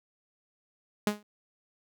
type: tone with exponential decay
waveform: sawtooth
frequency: 208.5 Hz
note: G#3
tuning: 7 cents sharp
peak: -17 dBFS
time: 1.07-1.23 s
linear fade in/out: 2 ms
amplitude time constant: 33 ms
effects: none